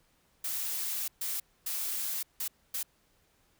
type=noise bursts at uneven times; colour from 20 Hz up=blue; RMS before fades=-34 dBFS; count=5; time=0.44-1.08 / 1.21-1.4 / 1.66-2.23 / 2.4-2.48 / 2.74-2.83 s; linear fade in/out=5 ms; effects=pink hiss -69 dBFS RMS until 3.59 s